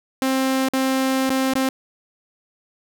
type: tone with dropouts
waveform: sawtooth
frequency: 264.2 Hz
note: C4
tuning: 17 cents sharp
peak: -14 dBFS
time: 0.22-1.69 s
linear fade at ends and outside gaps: 1 ms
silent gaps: 0.687-0.735 / 1.294-1.302 / 1.536-1.554 s
effects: none